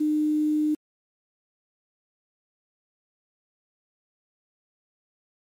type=tone with quantisation; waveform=sine; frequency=303.8 Hz; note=D#4; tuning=41 cents flat; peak=-20 dBFS; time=0-0.75 s; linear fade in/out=10 ms; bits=8; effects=MP3 64 kbps